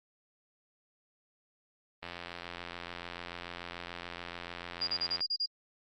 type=click train; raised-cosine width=0.3 ms; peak=-24 dBFS; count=277; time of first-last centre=2.03-5.206 s; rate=86.9 Hz
type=tone bursts; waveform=sine; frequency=4834 Hz; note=D8; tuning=49 cents sharp; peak=-29 dBFS; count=7; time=4.81-5.462 s; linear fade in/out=10 ms; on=64 ms; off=34 ms
effects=Opus 24 kbps